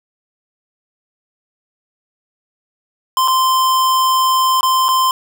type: tone with dropouts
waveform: square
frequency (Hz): 1040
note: C6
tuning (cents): -11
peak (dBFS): -12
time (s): 3.17-5.11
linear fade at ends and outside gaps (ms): 1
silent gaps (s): 3.277-3.281 / 4.609-4.63 / 4.884-4.888
effects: none